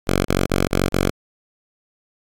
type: tone bursts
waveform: 5% pulse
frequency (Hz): 46.42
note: F#1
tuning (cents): +6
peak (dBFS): -5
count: 5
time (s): 0.07-1.102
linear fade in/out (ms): 10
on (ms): 180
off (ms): 33
effects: AAC 64 kbps